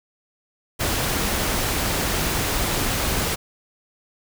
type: noise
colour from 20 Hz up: pink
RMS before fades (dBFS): -23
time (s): 0.79-3.36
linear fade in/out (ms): 20
effects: none